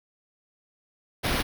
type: noise with sample-and-hold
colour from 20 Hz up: pink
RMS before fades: -26 dBFS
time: 1.23-1.43 s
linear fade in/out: 20 ms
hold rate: 7350 Hz
effects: none